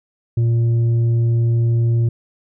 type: tone with tanh clipping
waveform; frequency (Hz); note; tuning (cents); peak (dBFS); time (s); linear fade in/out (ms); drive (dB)
triangle; 116.54; A#2; 0; -14; 0.37-2.09; 5; 9
effects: none